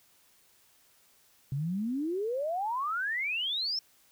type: exponential sweep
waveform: sine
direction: up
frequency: 130.8 to 5450 Hz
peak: -29 dBFS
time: 1.52-3.79 s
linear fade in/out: 2 ms
effects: white hiss -64 dBFS RMS until 4.11 s